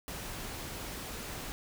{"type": "noise", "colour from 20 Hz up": "pink", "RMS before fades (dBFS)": -41, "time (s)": [0.08, 1.52], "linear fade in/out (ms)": 0, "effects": []}